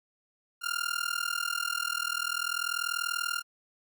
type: tone with amplitude modulation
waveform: sawtooth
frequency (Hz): 1400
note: F6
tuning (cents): +4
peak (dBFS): -22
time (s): 0.61-3.43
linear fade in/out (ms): 50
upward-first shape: sine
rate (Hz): 40.4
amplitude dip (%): 95
effects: none